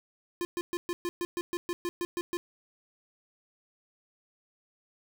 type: tone bursts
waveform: square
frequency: 349.2 Hz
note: F4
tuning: in tune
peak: -30 dBFS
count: 13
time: 0.41-2.37 s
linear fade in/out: 0 ms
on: 40 ms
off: 120 ms
effects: none